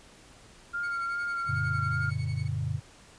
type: tone with vibrato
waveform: sine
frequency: 1393 Hz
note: F6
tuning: 5 cents flat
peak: -29 dBFS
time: 0.73-2.11 s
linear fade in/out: 20 ms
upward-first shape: sine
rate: 2.5 Hz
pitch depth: 19 cents each way
type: tone with tremolo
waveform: 30% pulse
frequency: 2217 Hz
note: C#7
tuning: in tune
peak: -39 dBFS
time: 0.83-2.48 s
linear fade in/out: 5 ms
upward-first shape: triangle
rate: 11 Hz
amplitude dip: 95%
type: chord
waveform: sine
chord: Gb augmented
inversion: none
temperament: equal with one note detuned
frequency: 92.5 / 116.54 / 143.64 Hz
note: Gb2 / Bb2 / D3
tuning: 0 / 0 / -38 cents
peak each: -33 / -32 / -32 dBFS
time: 1.46-2.81 s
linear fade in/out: 50 ms
effects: pink hiss -54 dBFS RMS until 3.18 s + resampled to 22050 Hz